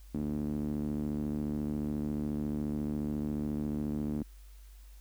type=tone with band-pass filter; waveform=sawtooth; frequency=74.2 Hz; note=D2; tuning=18 cents sharp; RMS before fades=-34 dBFS; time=0.14-4.23 s; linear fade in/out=5 ms; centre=250 Hz; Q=3.4; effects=added 49 Hz sine -49 dBFS peak until 5 s + white hiss -64 dBFS RMS until 5 s